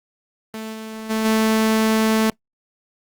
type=tone with level steps; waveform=sawtooth; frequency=220 Hz; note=A3; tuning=in tune; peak=-24 / -26 / -15 / -11 dBFS; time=0.54-2.3 s; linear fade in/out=2 ms; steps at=0.72 / 1.09 / 1.24 s; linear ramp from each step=20 ms; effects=noise-tail reverb RT60 0.1 s tail -20 dB re dry + Opus 24 kbps